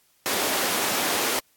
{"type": "high-pass noise", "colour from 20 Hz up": "pink", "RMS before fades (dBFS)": -25, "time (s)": [0.26, 1.39], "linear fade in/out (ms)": 0, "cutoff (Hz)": 350, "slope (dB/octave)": 12, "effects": ["white hiss -63 dBFS RMS until 1.56 s", "AAC 64 kbps"]}